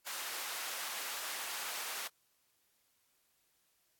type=high-pass noise; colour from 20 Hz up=pink; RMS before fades=-41 dBFS; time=0.06-2.08 s; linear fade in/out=10 ms; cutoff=970 Hz; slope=12 dB/octave; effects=white hiss -75 dBFS RMS until 3.99 s + AAC 64 kbps